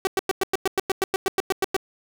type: tone bursts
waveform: sawtooth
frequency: 382.8 Hz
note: G4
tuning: 41 cents flat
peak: -15 dBFS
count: 15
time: 0.05-1.765 s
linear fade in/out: 0 ms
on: 21 ms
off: 100 ms
effects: none